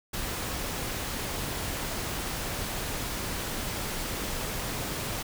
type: noise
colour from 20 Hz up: pink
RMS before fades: -33 dBFS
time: 0.13-5.23 s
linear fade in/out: 10 ms
effects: none